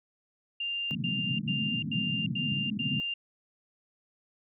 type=tone bursts; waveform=sine; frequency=2794 Hz; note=F7; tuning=in tune; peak=-30 dBFS; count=6; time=0.6-3.14 s; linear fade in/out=5 ms; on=350 ms; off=88 ms
type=band-pass noise; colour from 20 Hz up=white; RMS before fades=-33 dBFS; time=0.91-3 s; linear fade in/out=0 ms; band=120 to 240 Hz; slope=48 dB/octave
effects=none